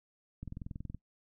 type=click train; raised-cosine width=5 ms; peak=-29 dBFS; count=12; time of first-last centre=0.43-0.946 s; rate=21.3 Hz; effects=noise-tail reverb RT60 0.1 s tail -22 dB re dry